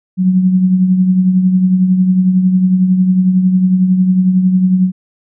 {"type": "tone with tremolo", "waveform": "sine", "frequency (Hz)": 185, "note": "F#3", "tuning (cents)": 0, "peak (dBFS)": -5, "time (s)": [0.17, 4.92], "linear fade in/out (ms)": 50, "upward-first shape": "triangle", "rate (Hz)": 11, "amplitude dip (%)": 55, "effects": []}